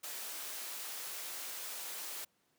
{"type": "high-pass noise", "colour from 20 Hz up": "white", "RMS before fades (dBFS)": -43, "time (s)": [0.03, 2.25], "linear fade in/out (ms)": 10, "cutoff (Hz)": 390, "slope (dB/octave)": 12, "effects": ["pink hiss -75 dBFS RMS until 2.58 s", "high-pass 150 Hz 12 dB/octave"]}